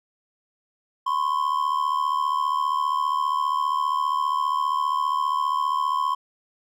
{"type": "ring-modulated tone", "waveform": "triangle", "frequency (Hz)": 1049, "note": "C6", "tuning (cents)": 4, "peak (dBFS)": -16, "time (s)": [1.06, 6.15], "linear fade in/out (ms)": 10, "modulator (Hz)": 37.5, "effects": []}